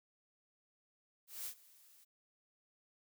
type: noise with ADSR envelope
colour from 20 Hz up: blue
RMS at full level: -42 dBFS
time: 1.27-2.05 s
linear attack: 190 ms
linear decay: 83 ms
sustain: -22 dB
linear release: 16 ms
effects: none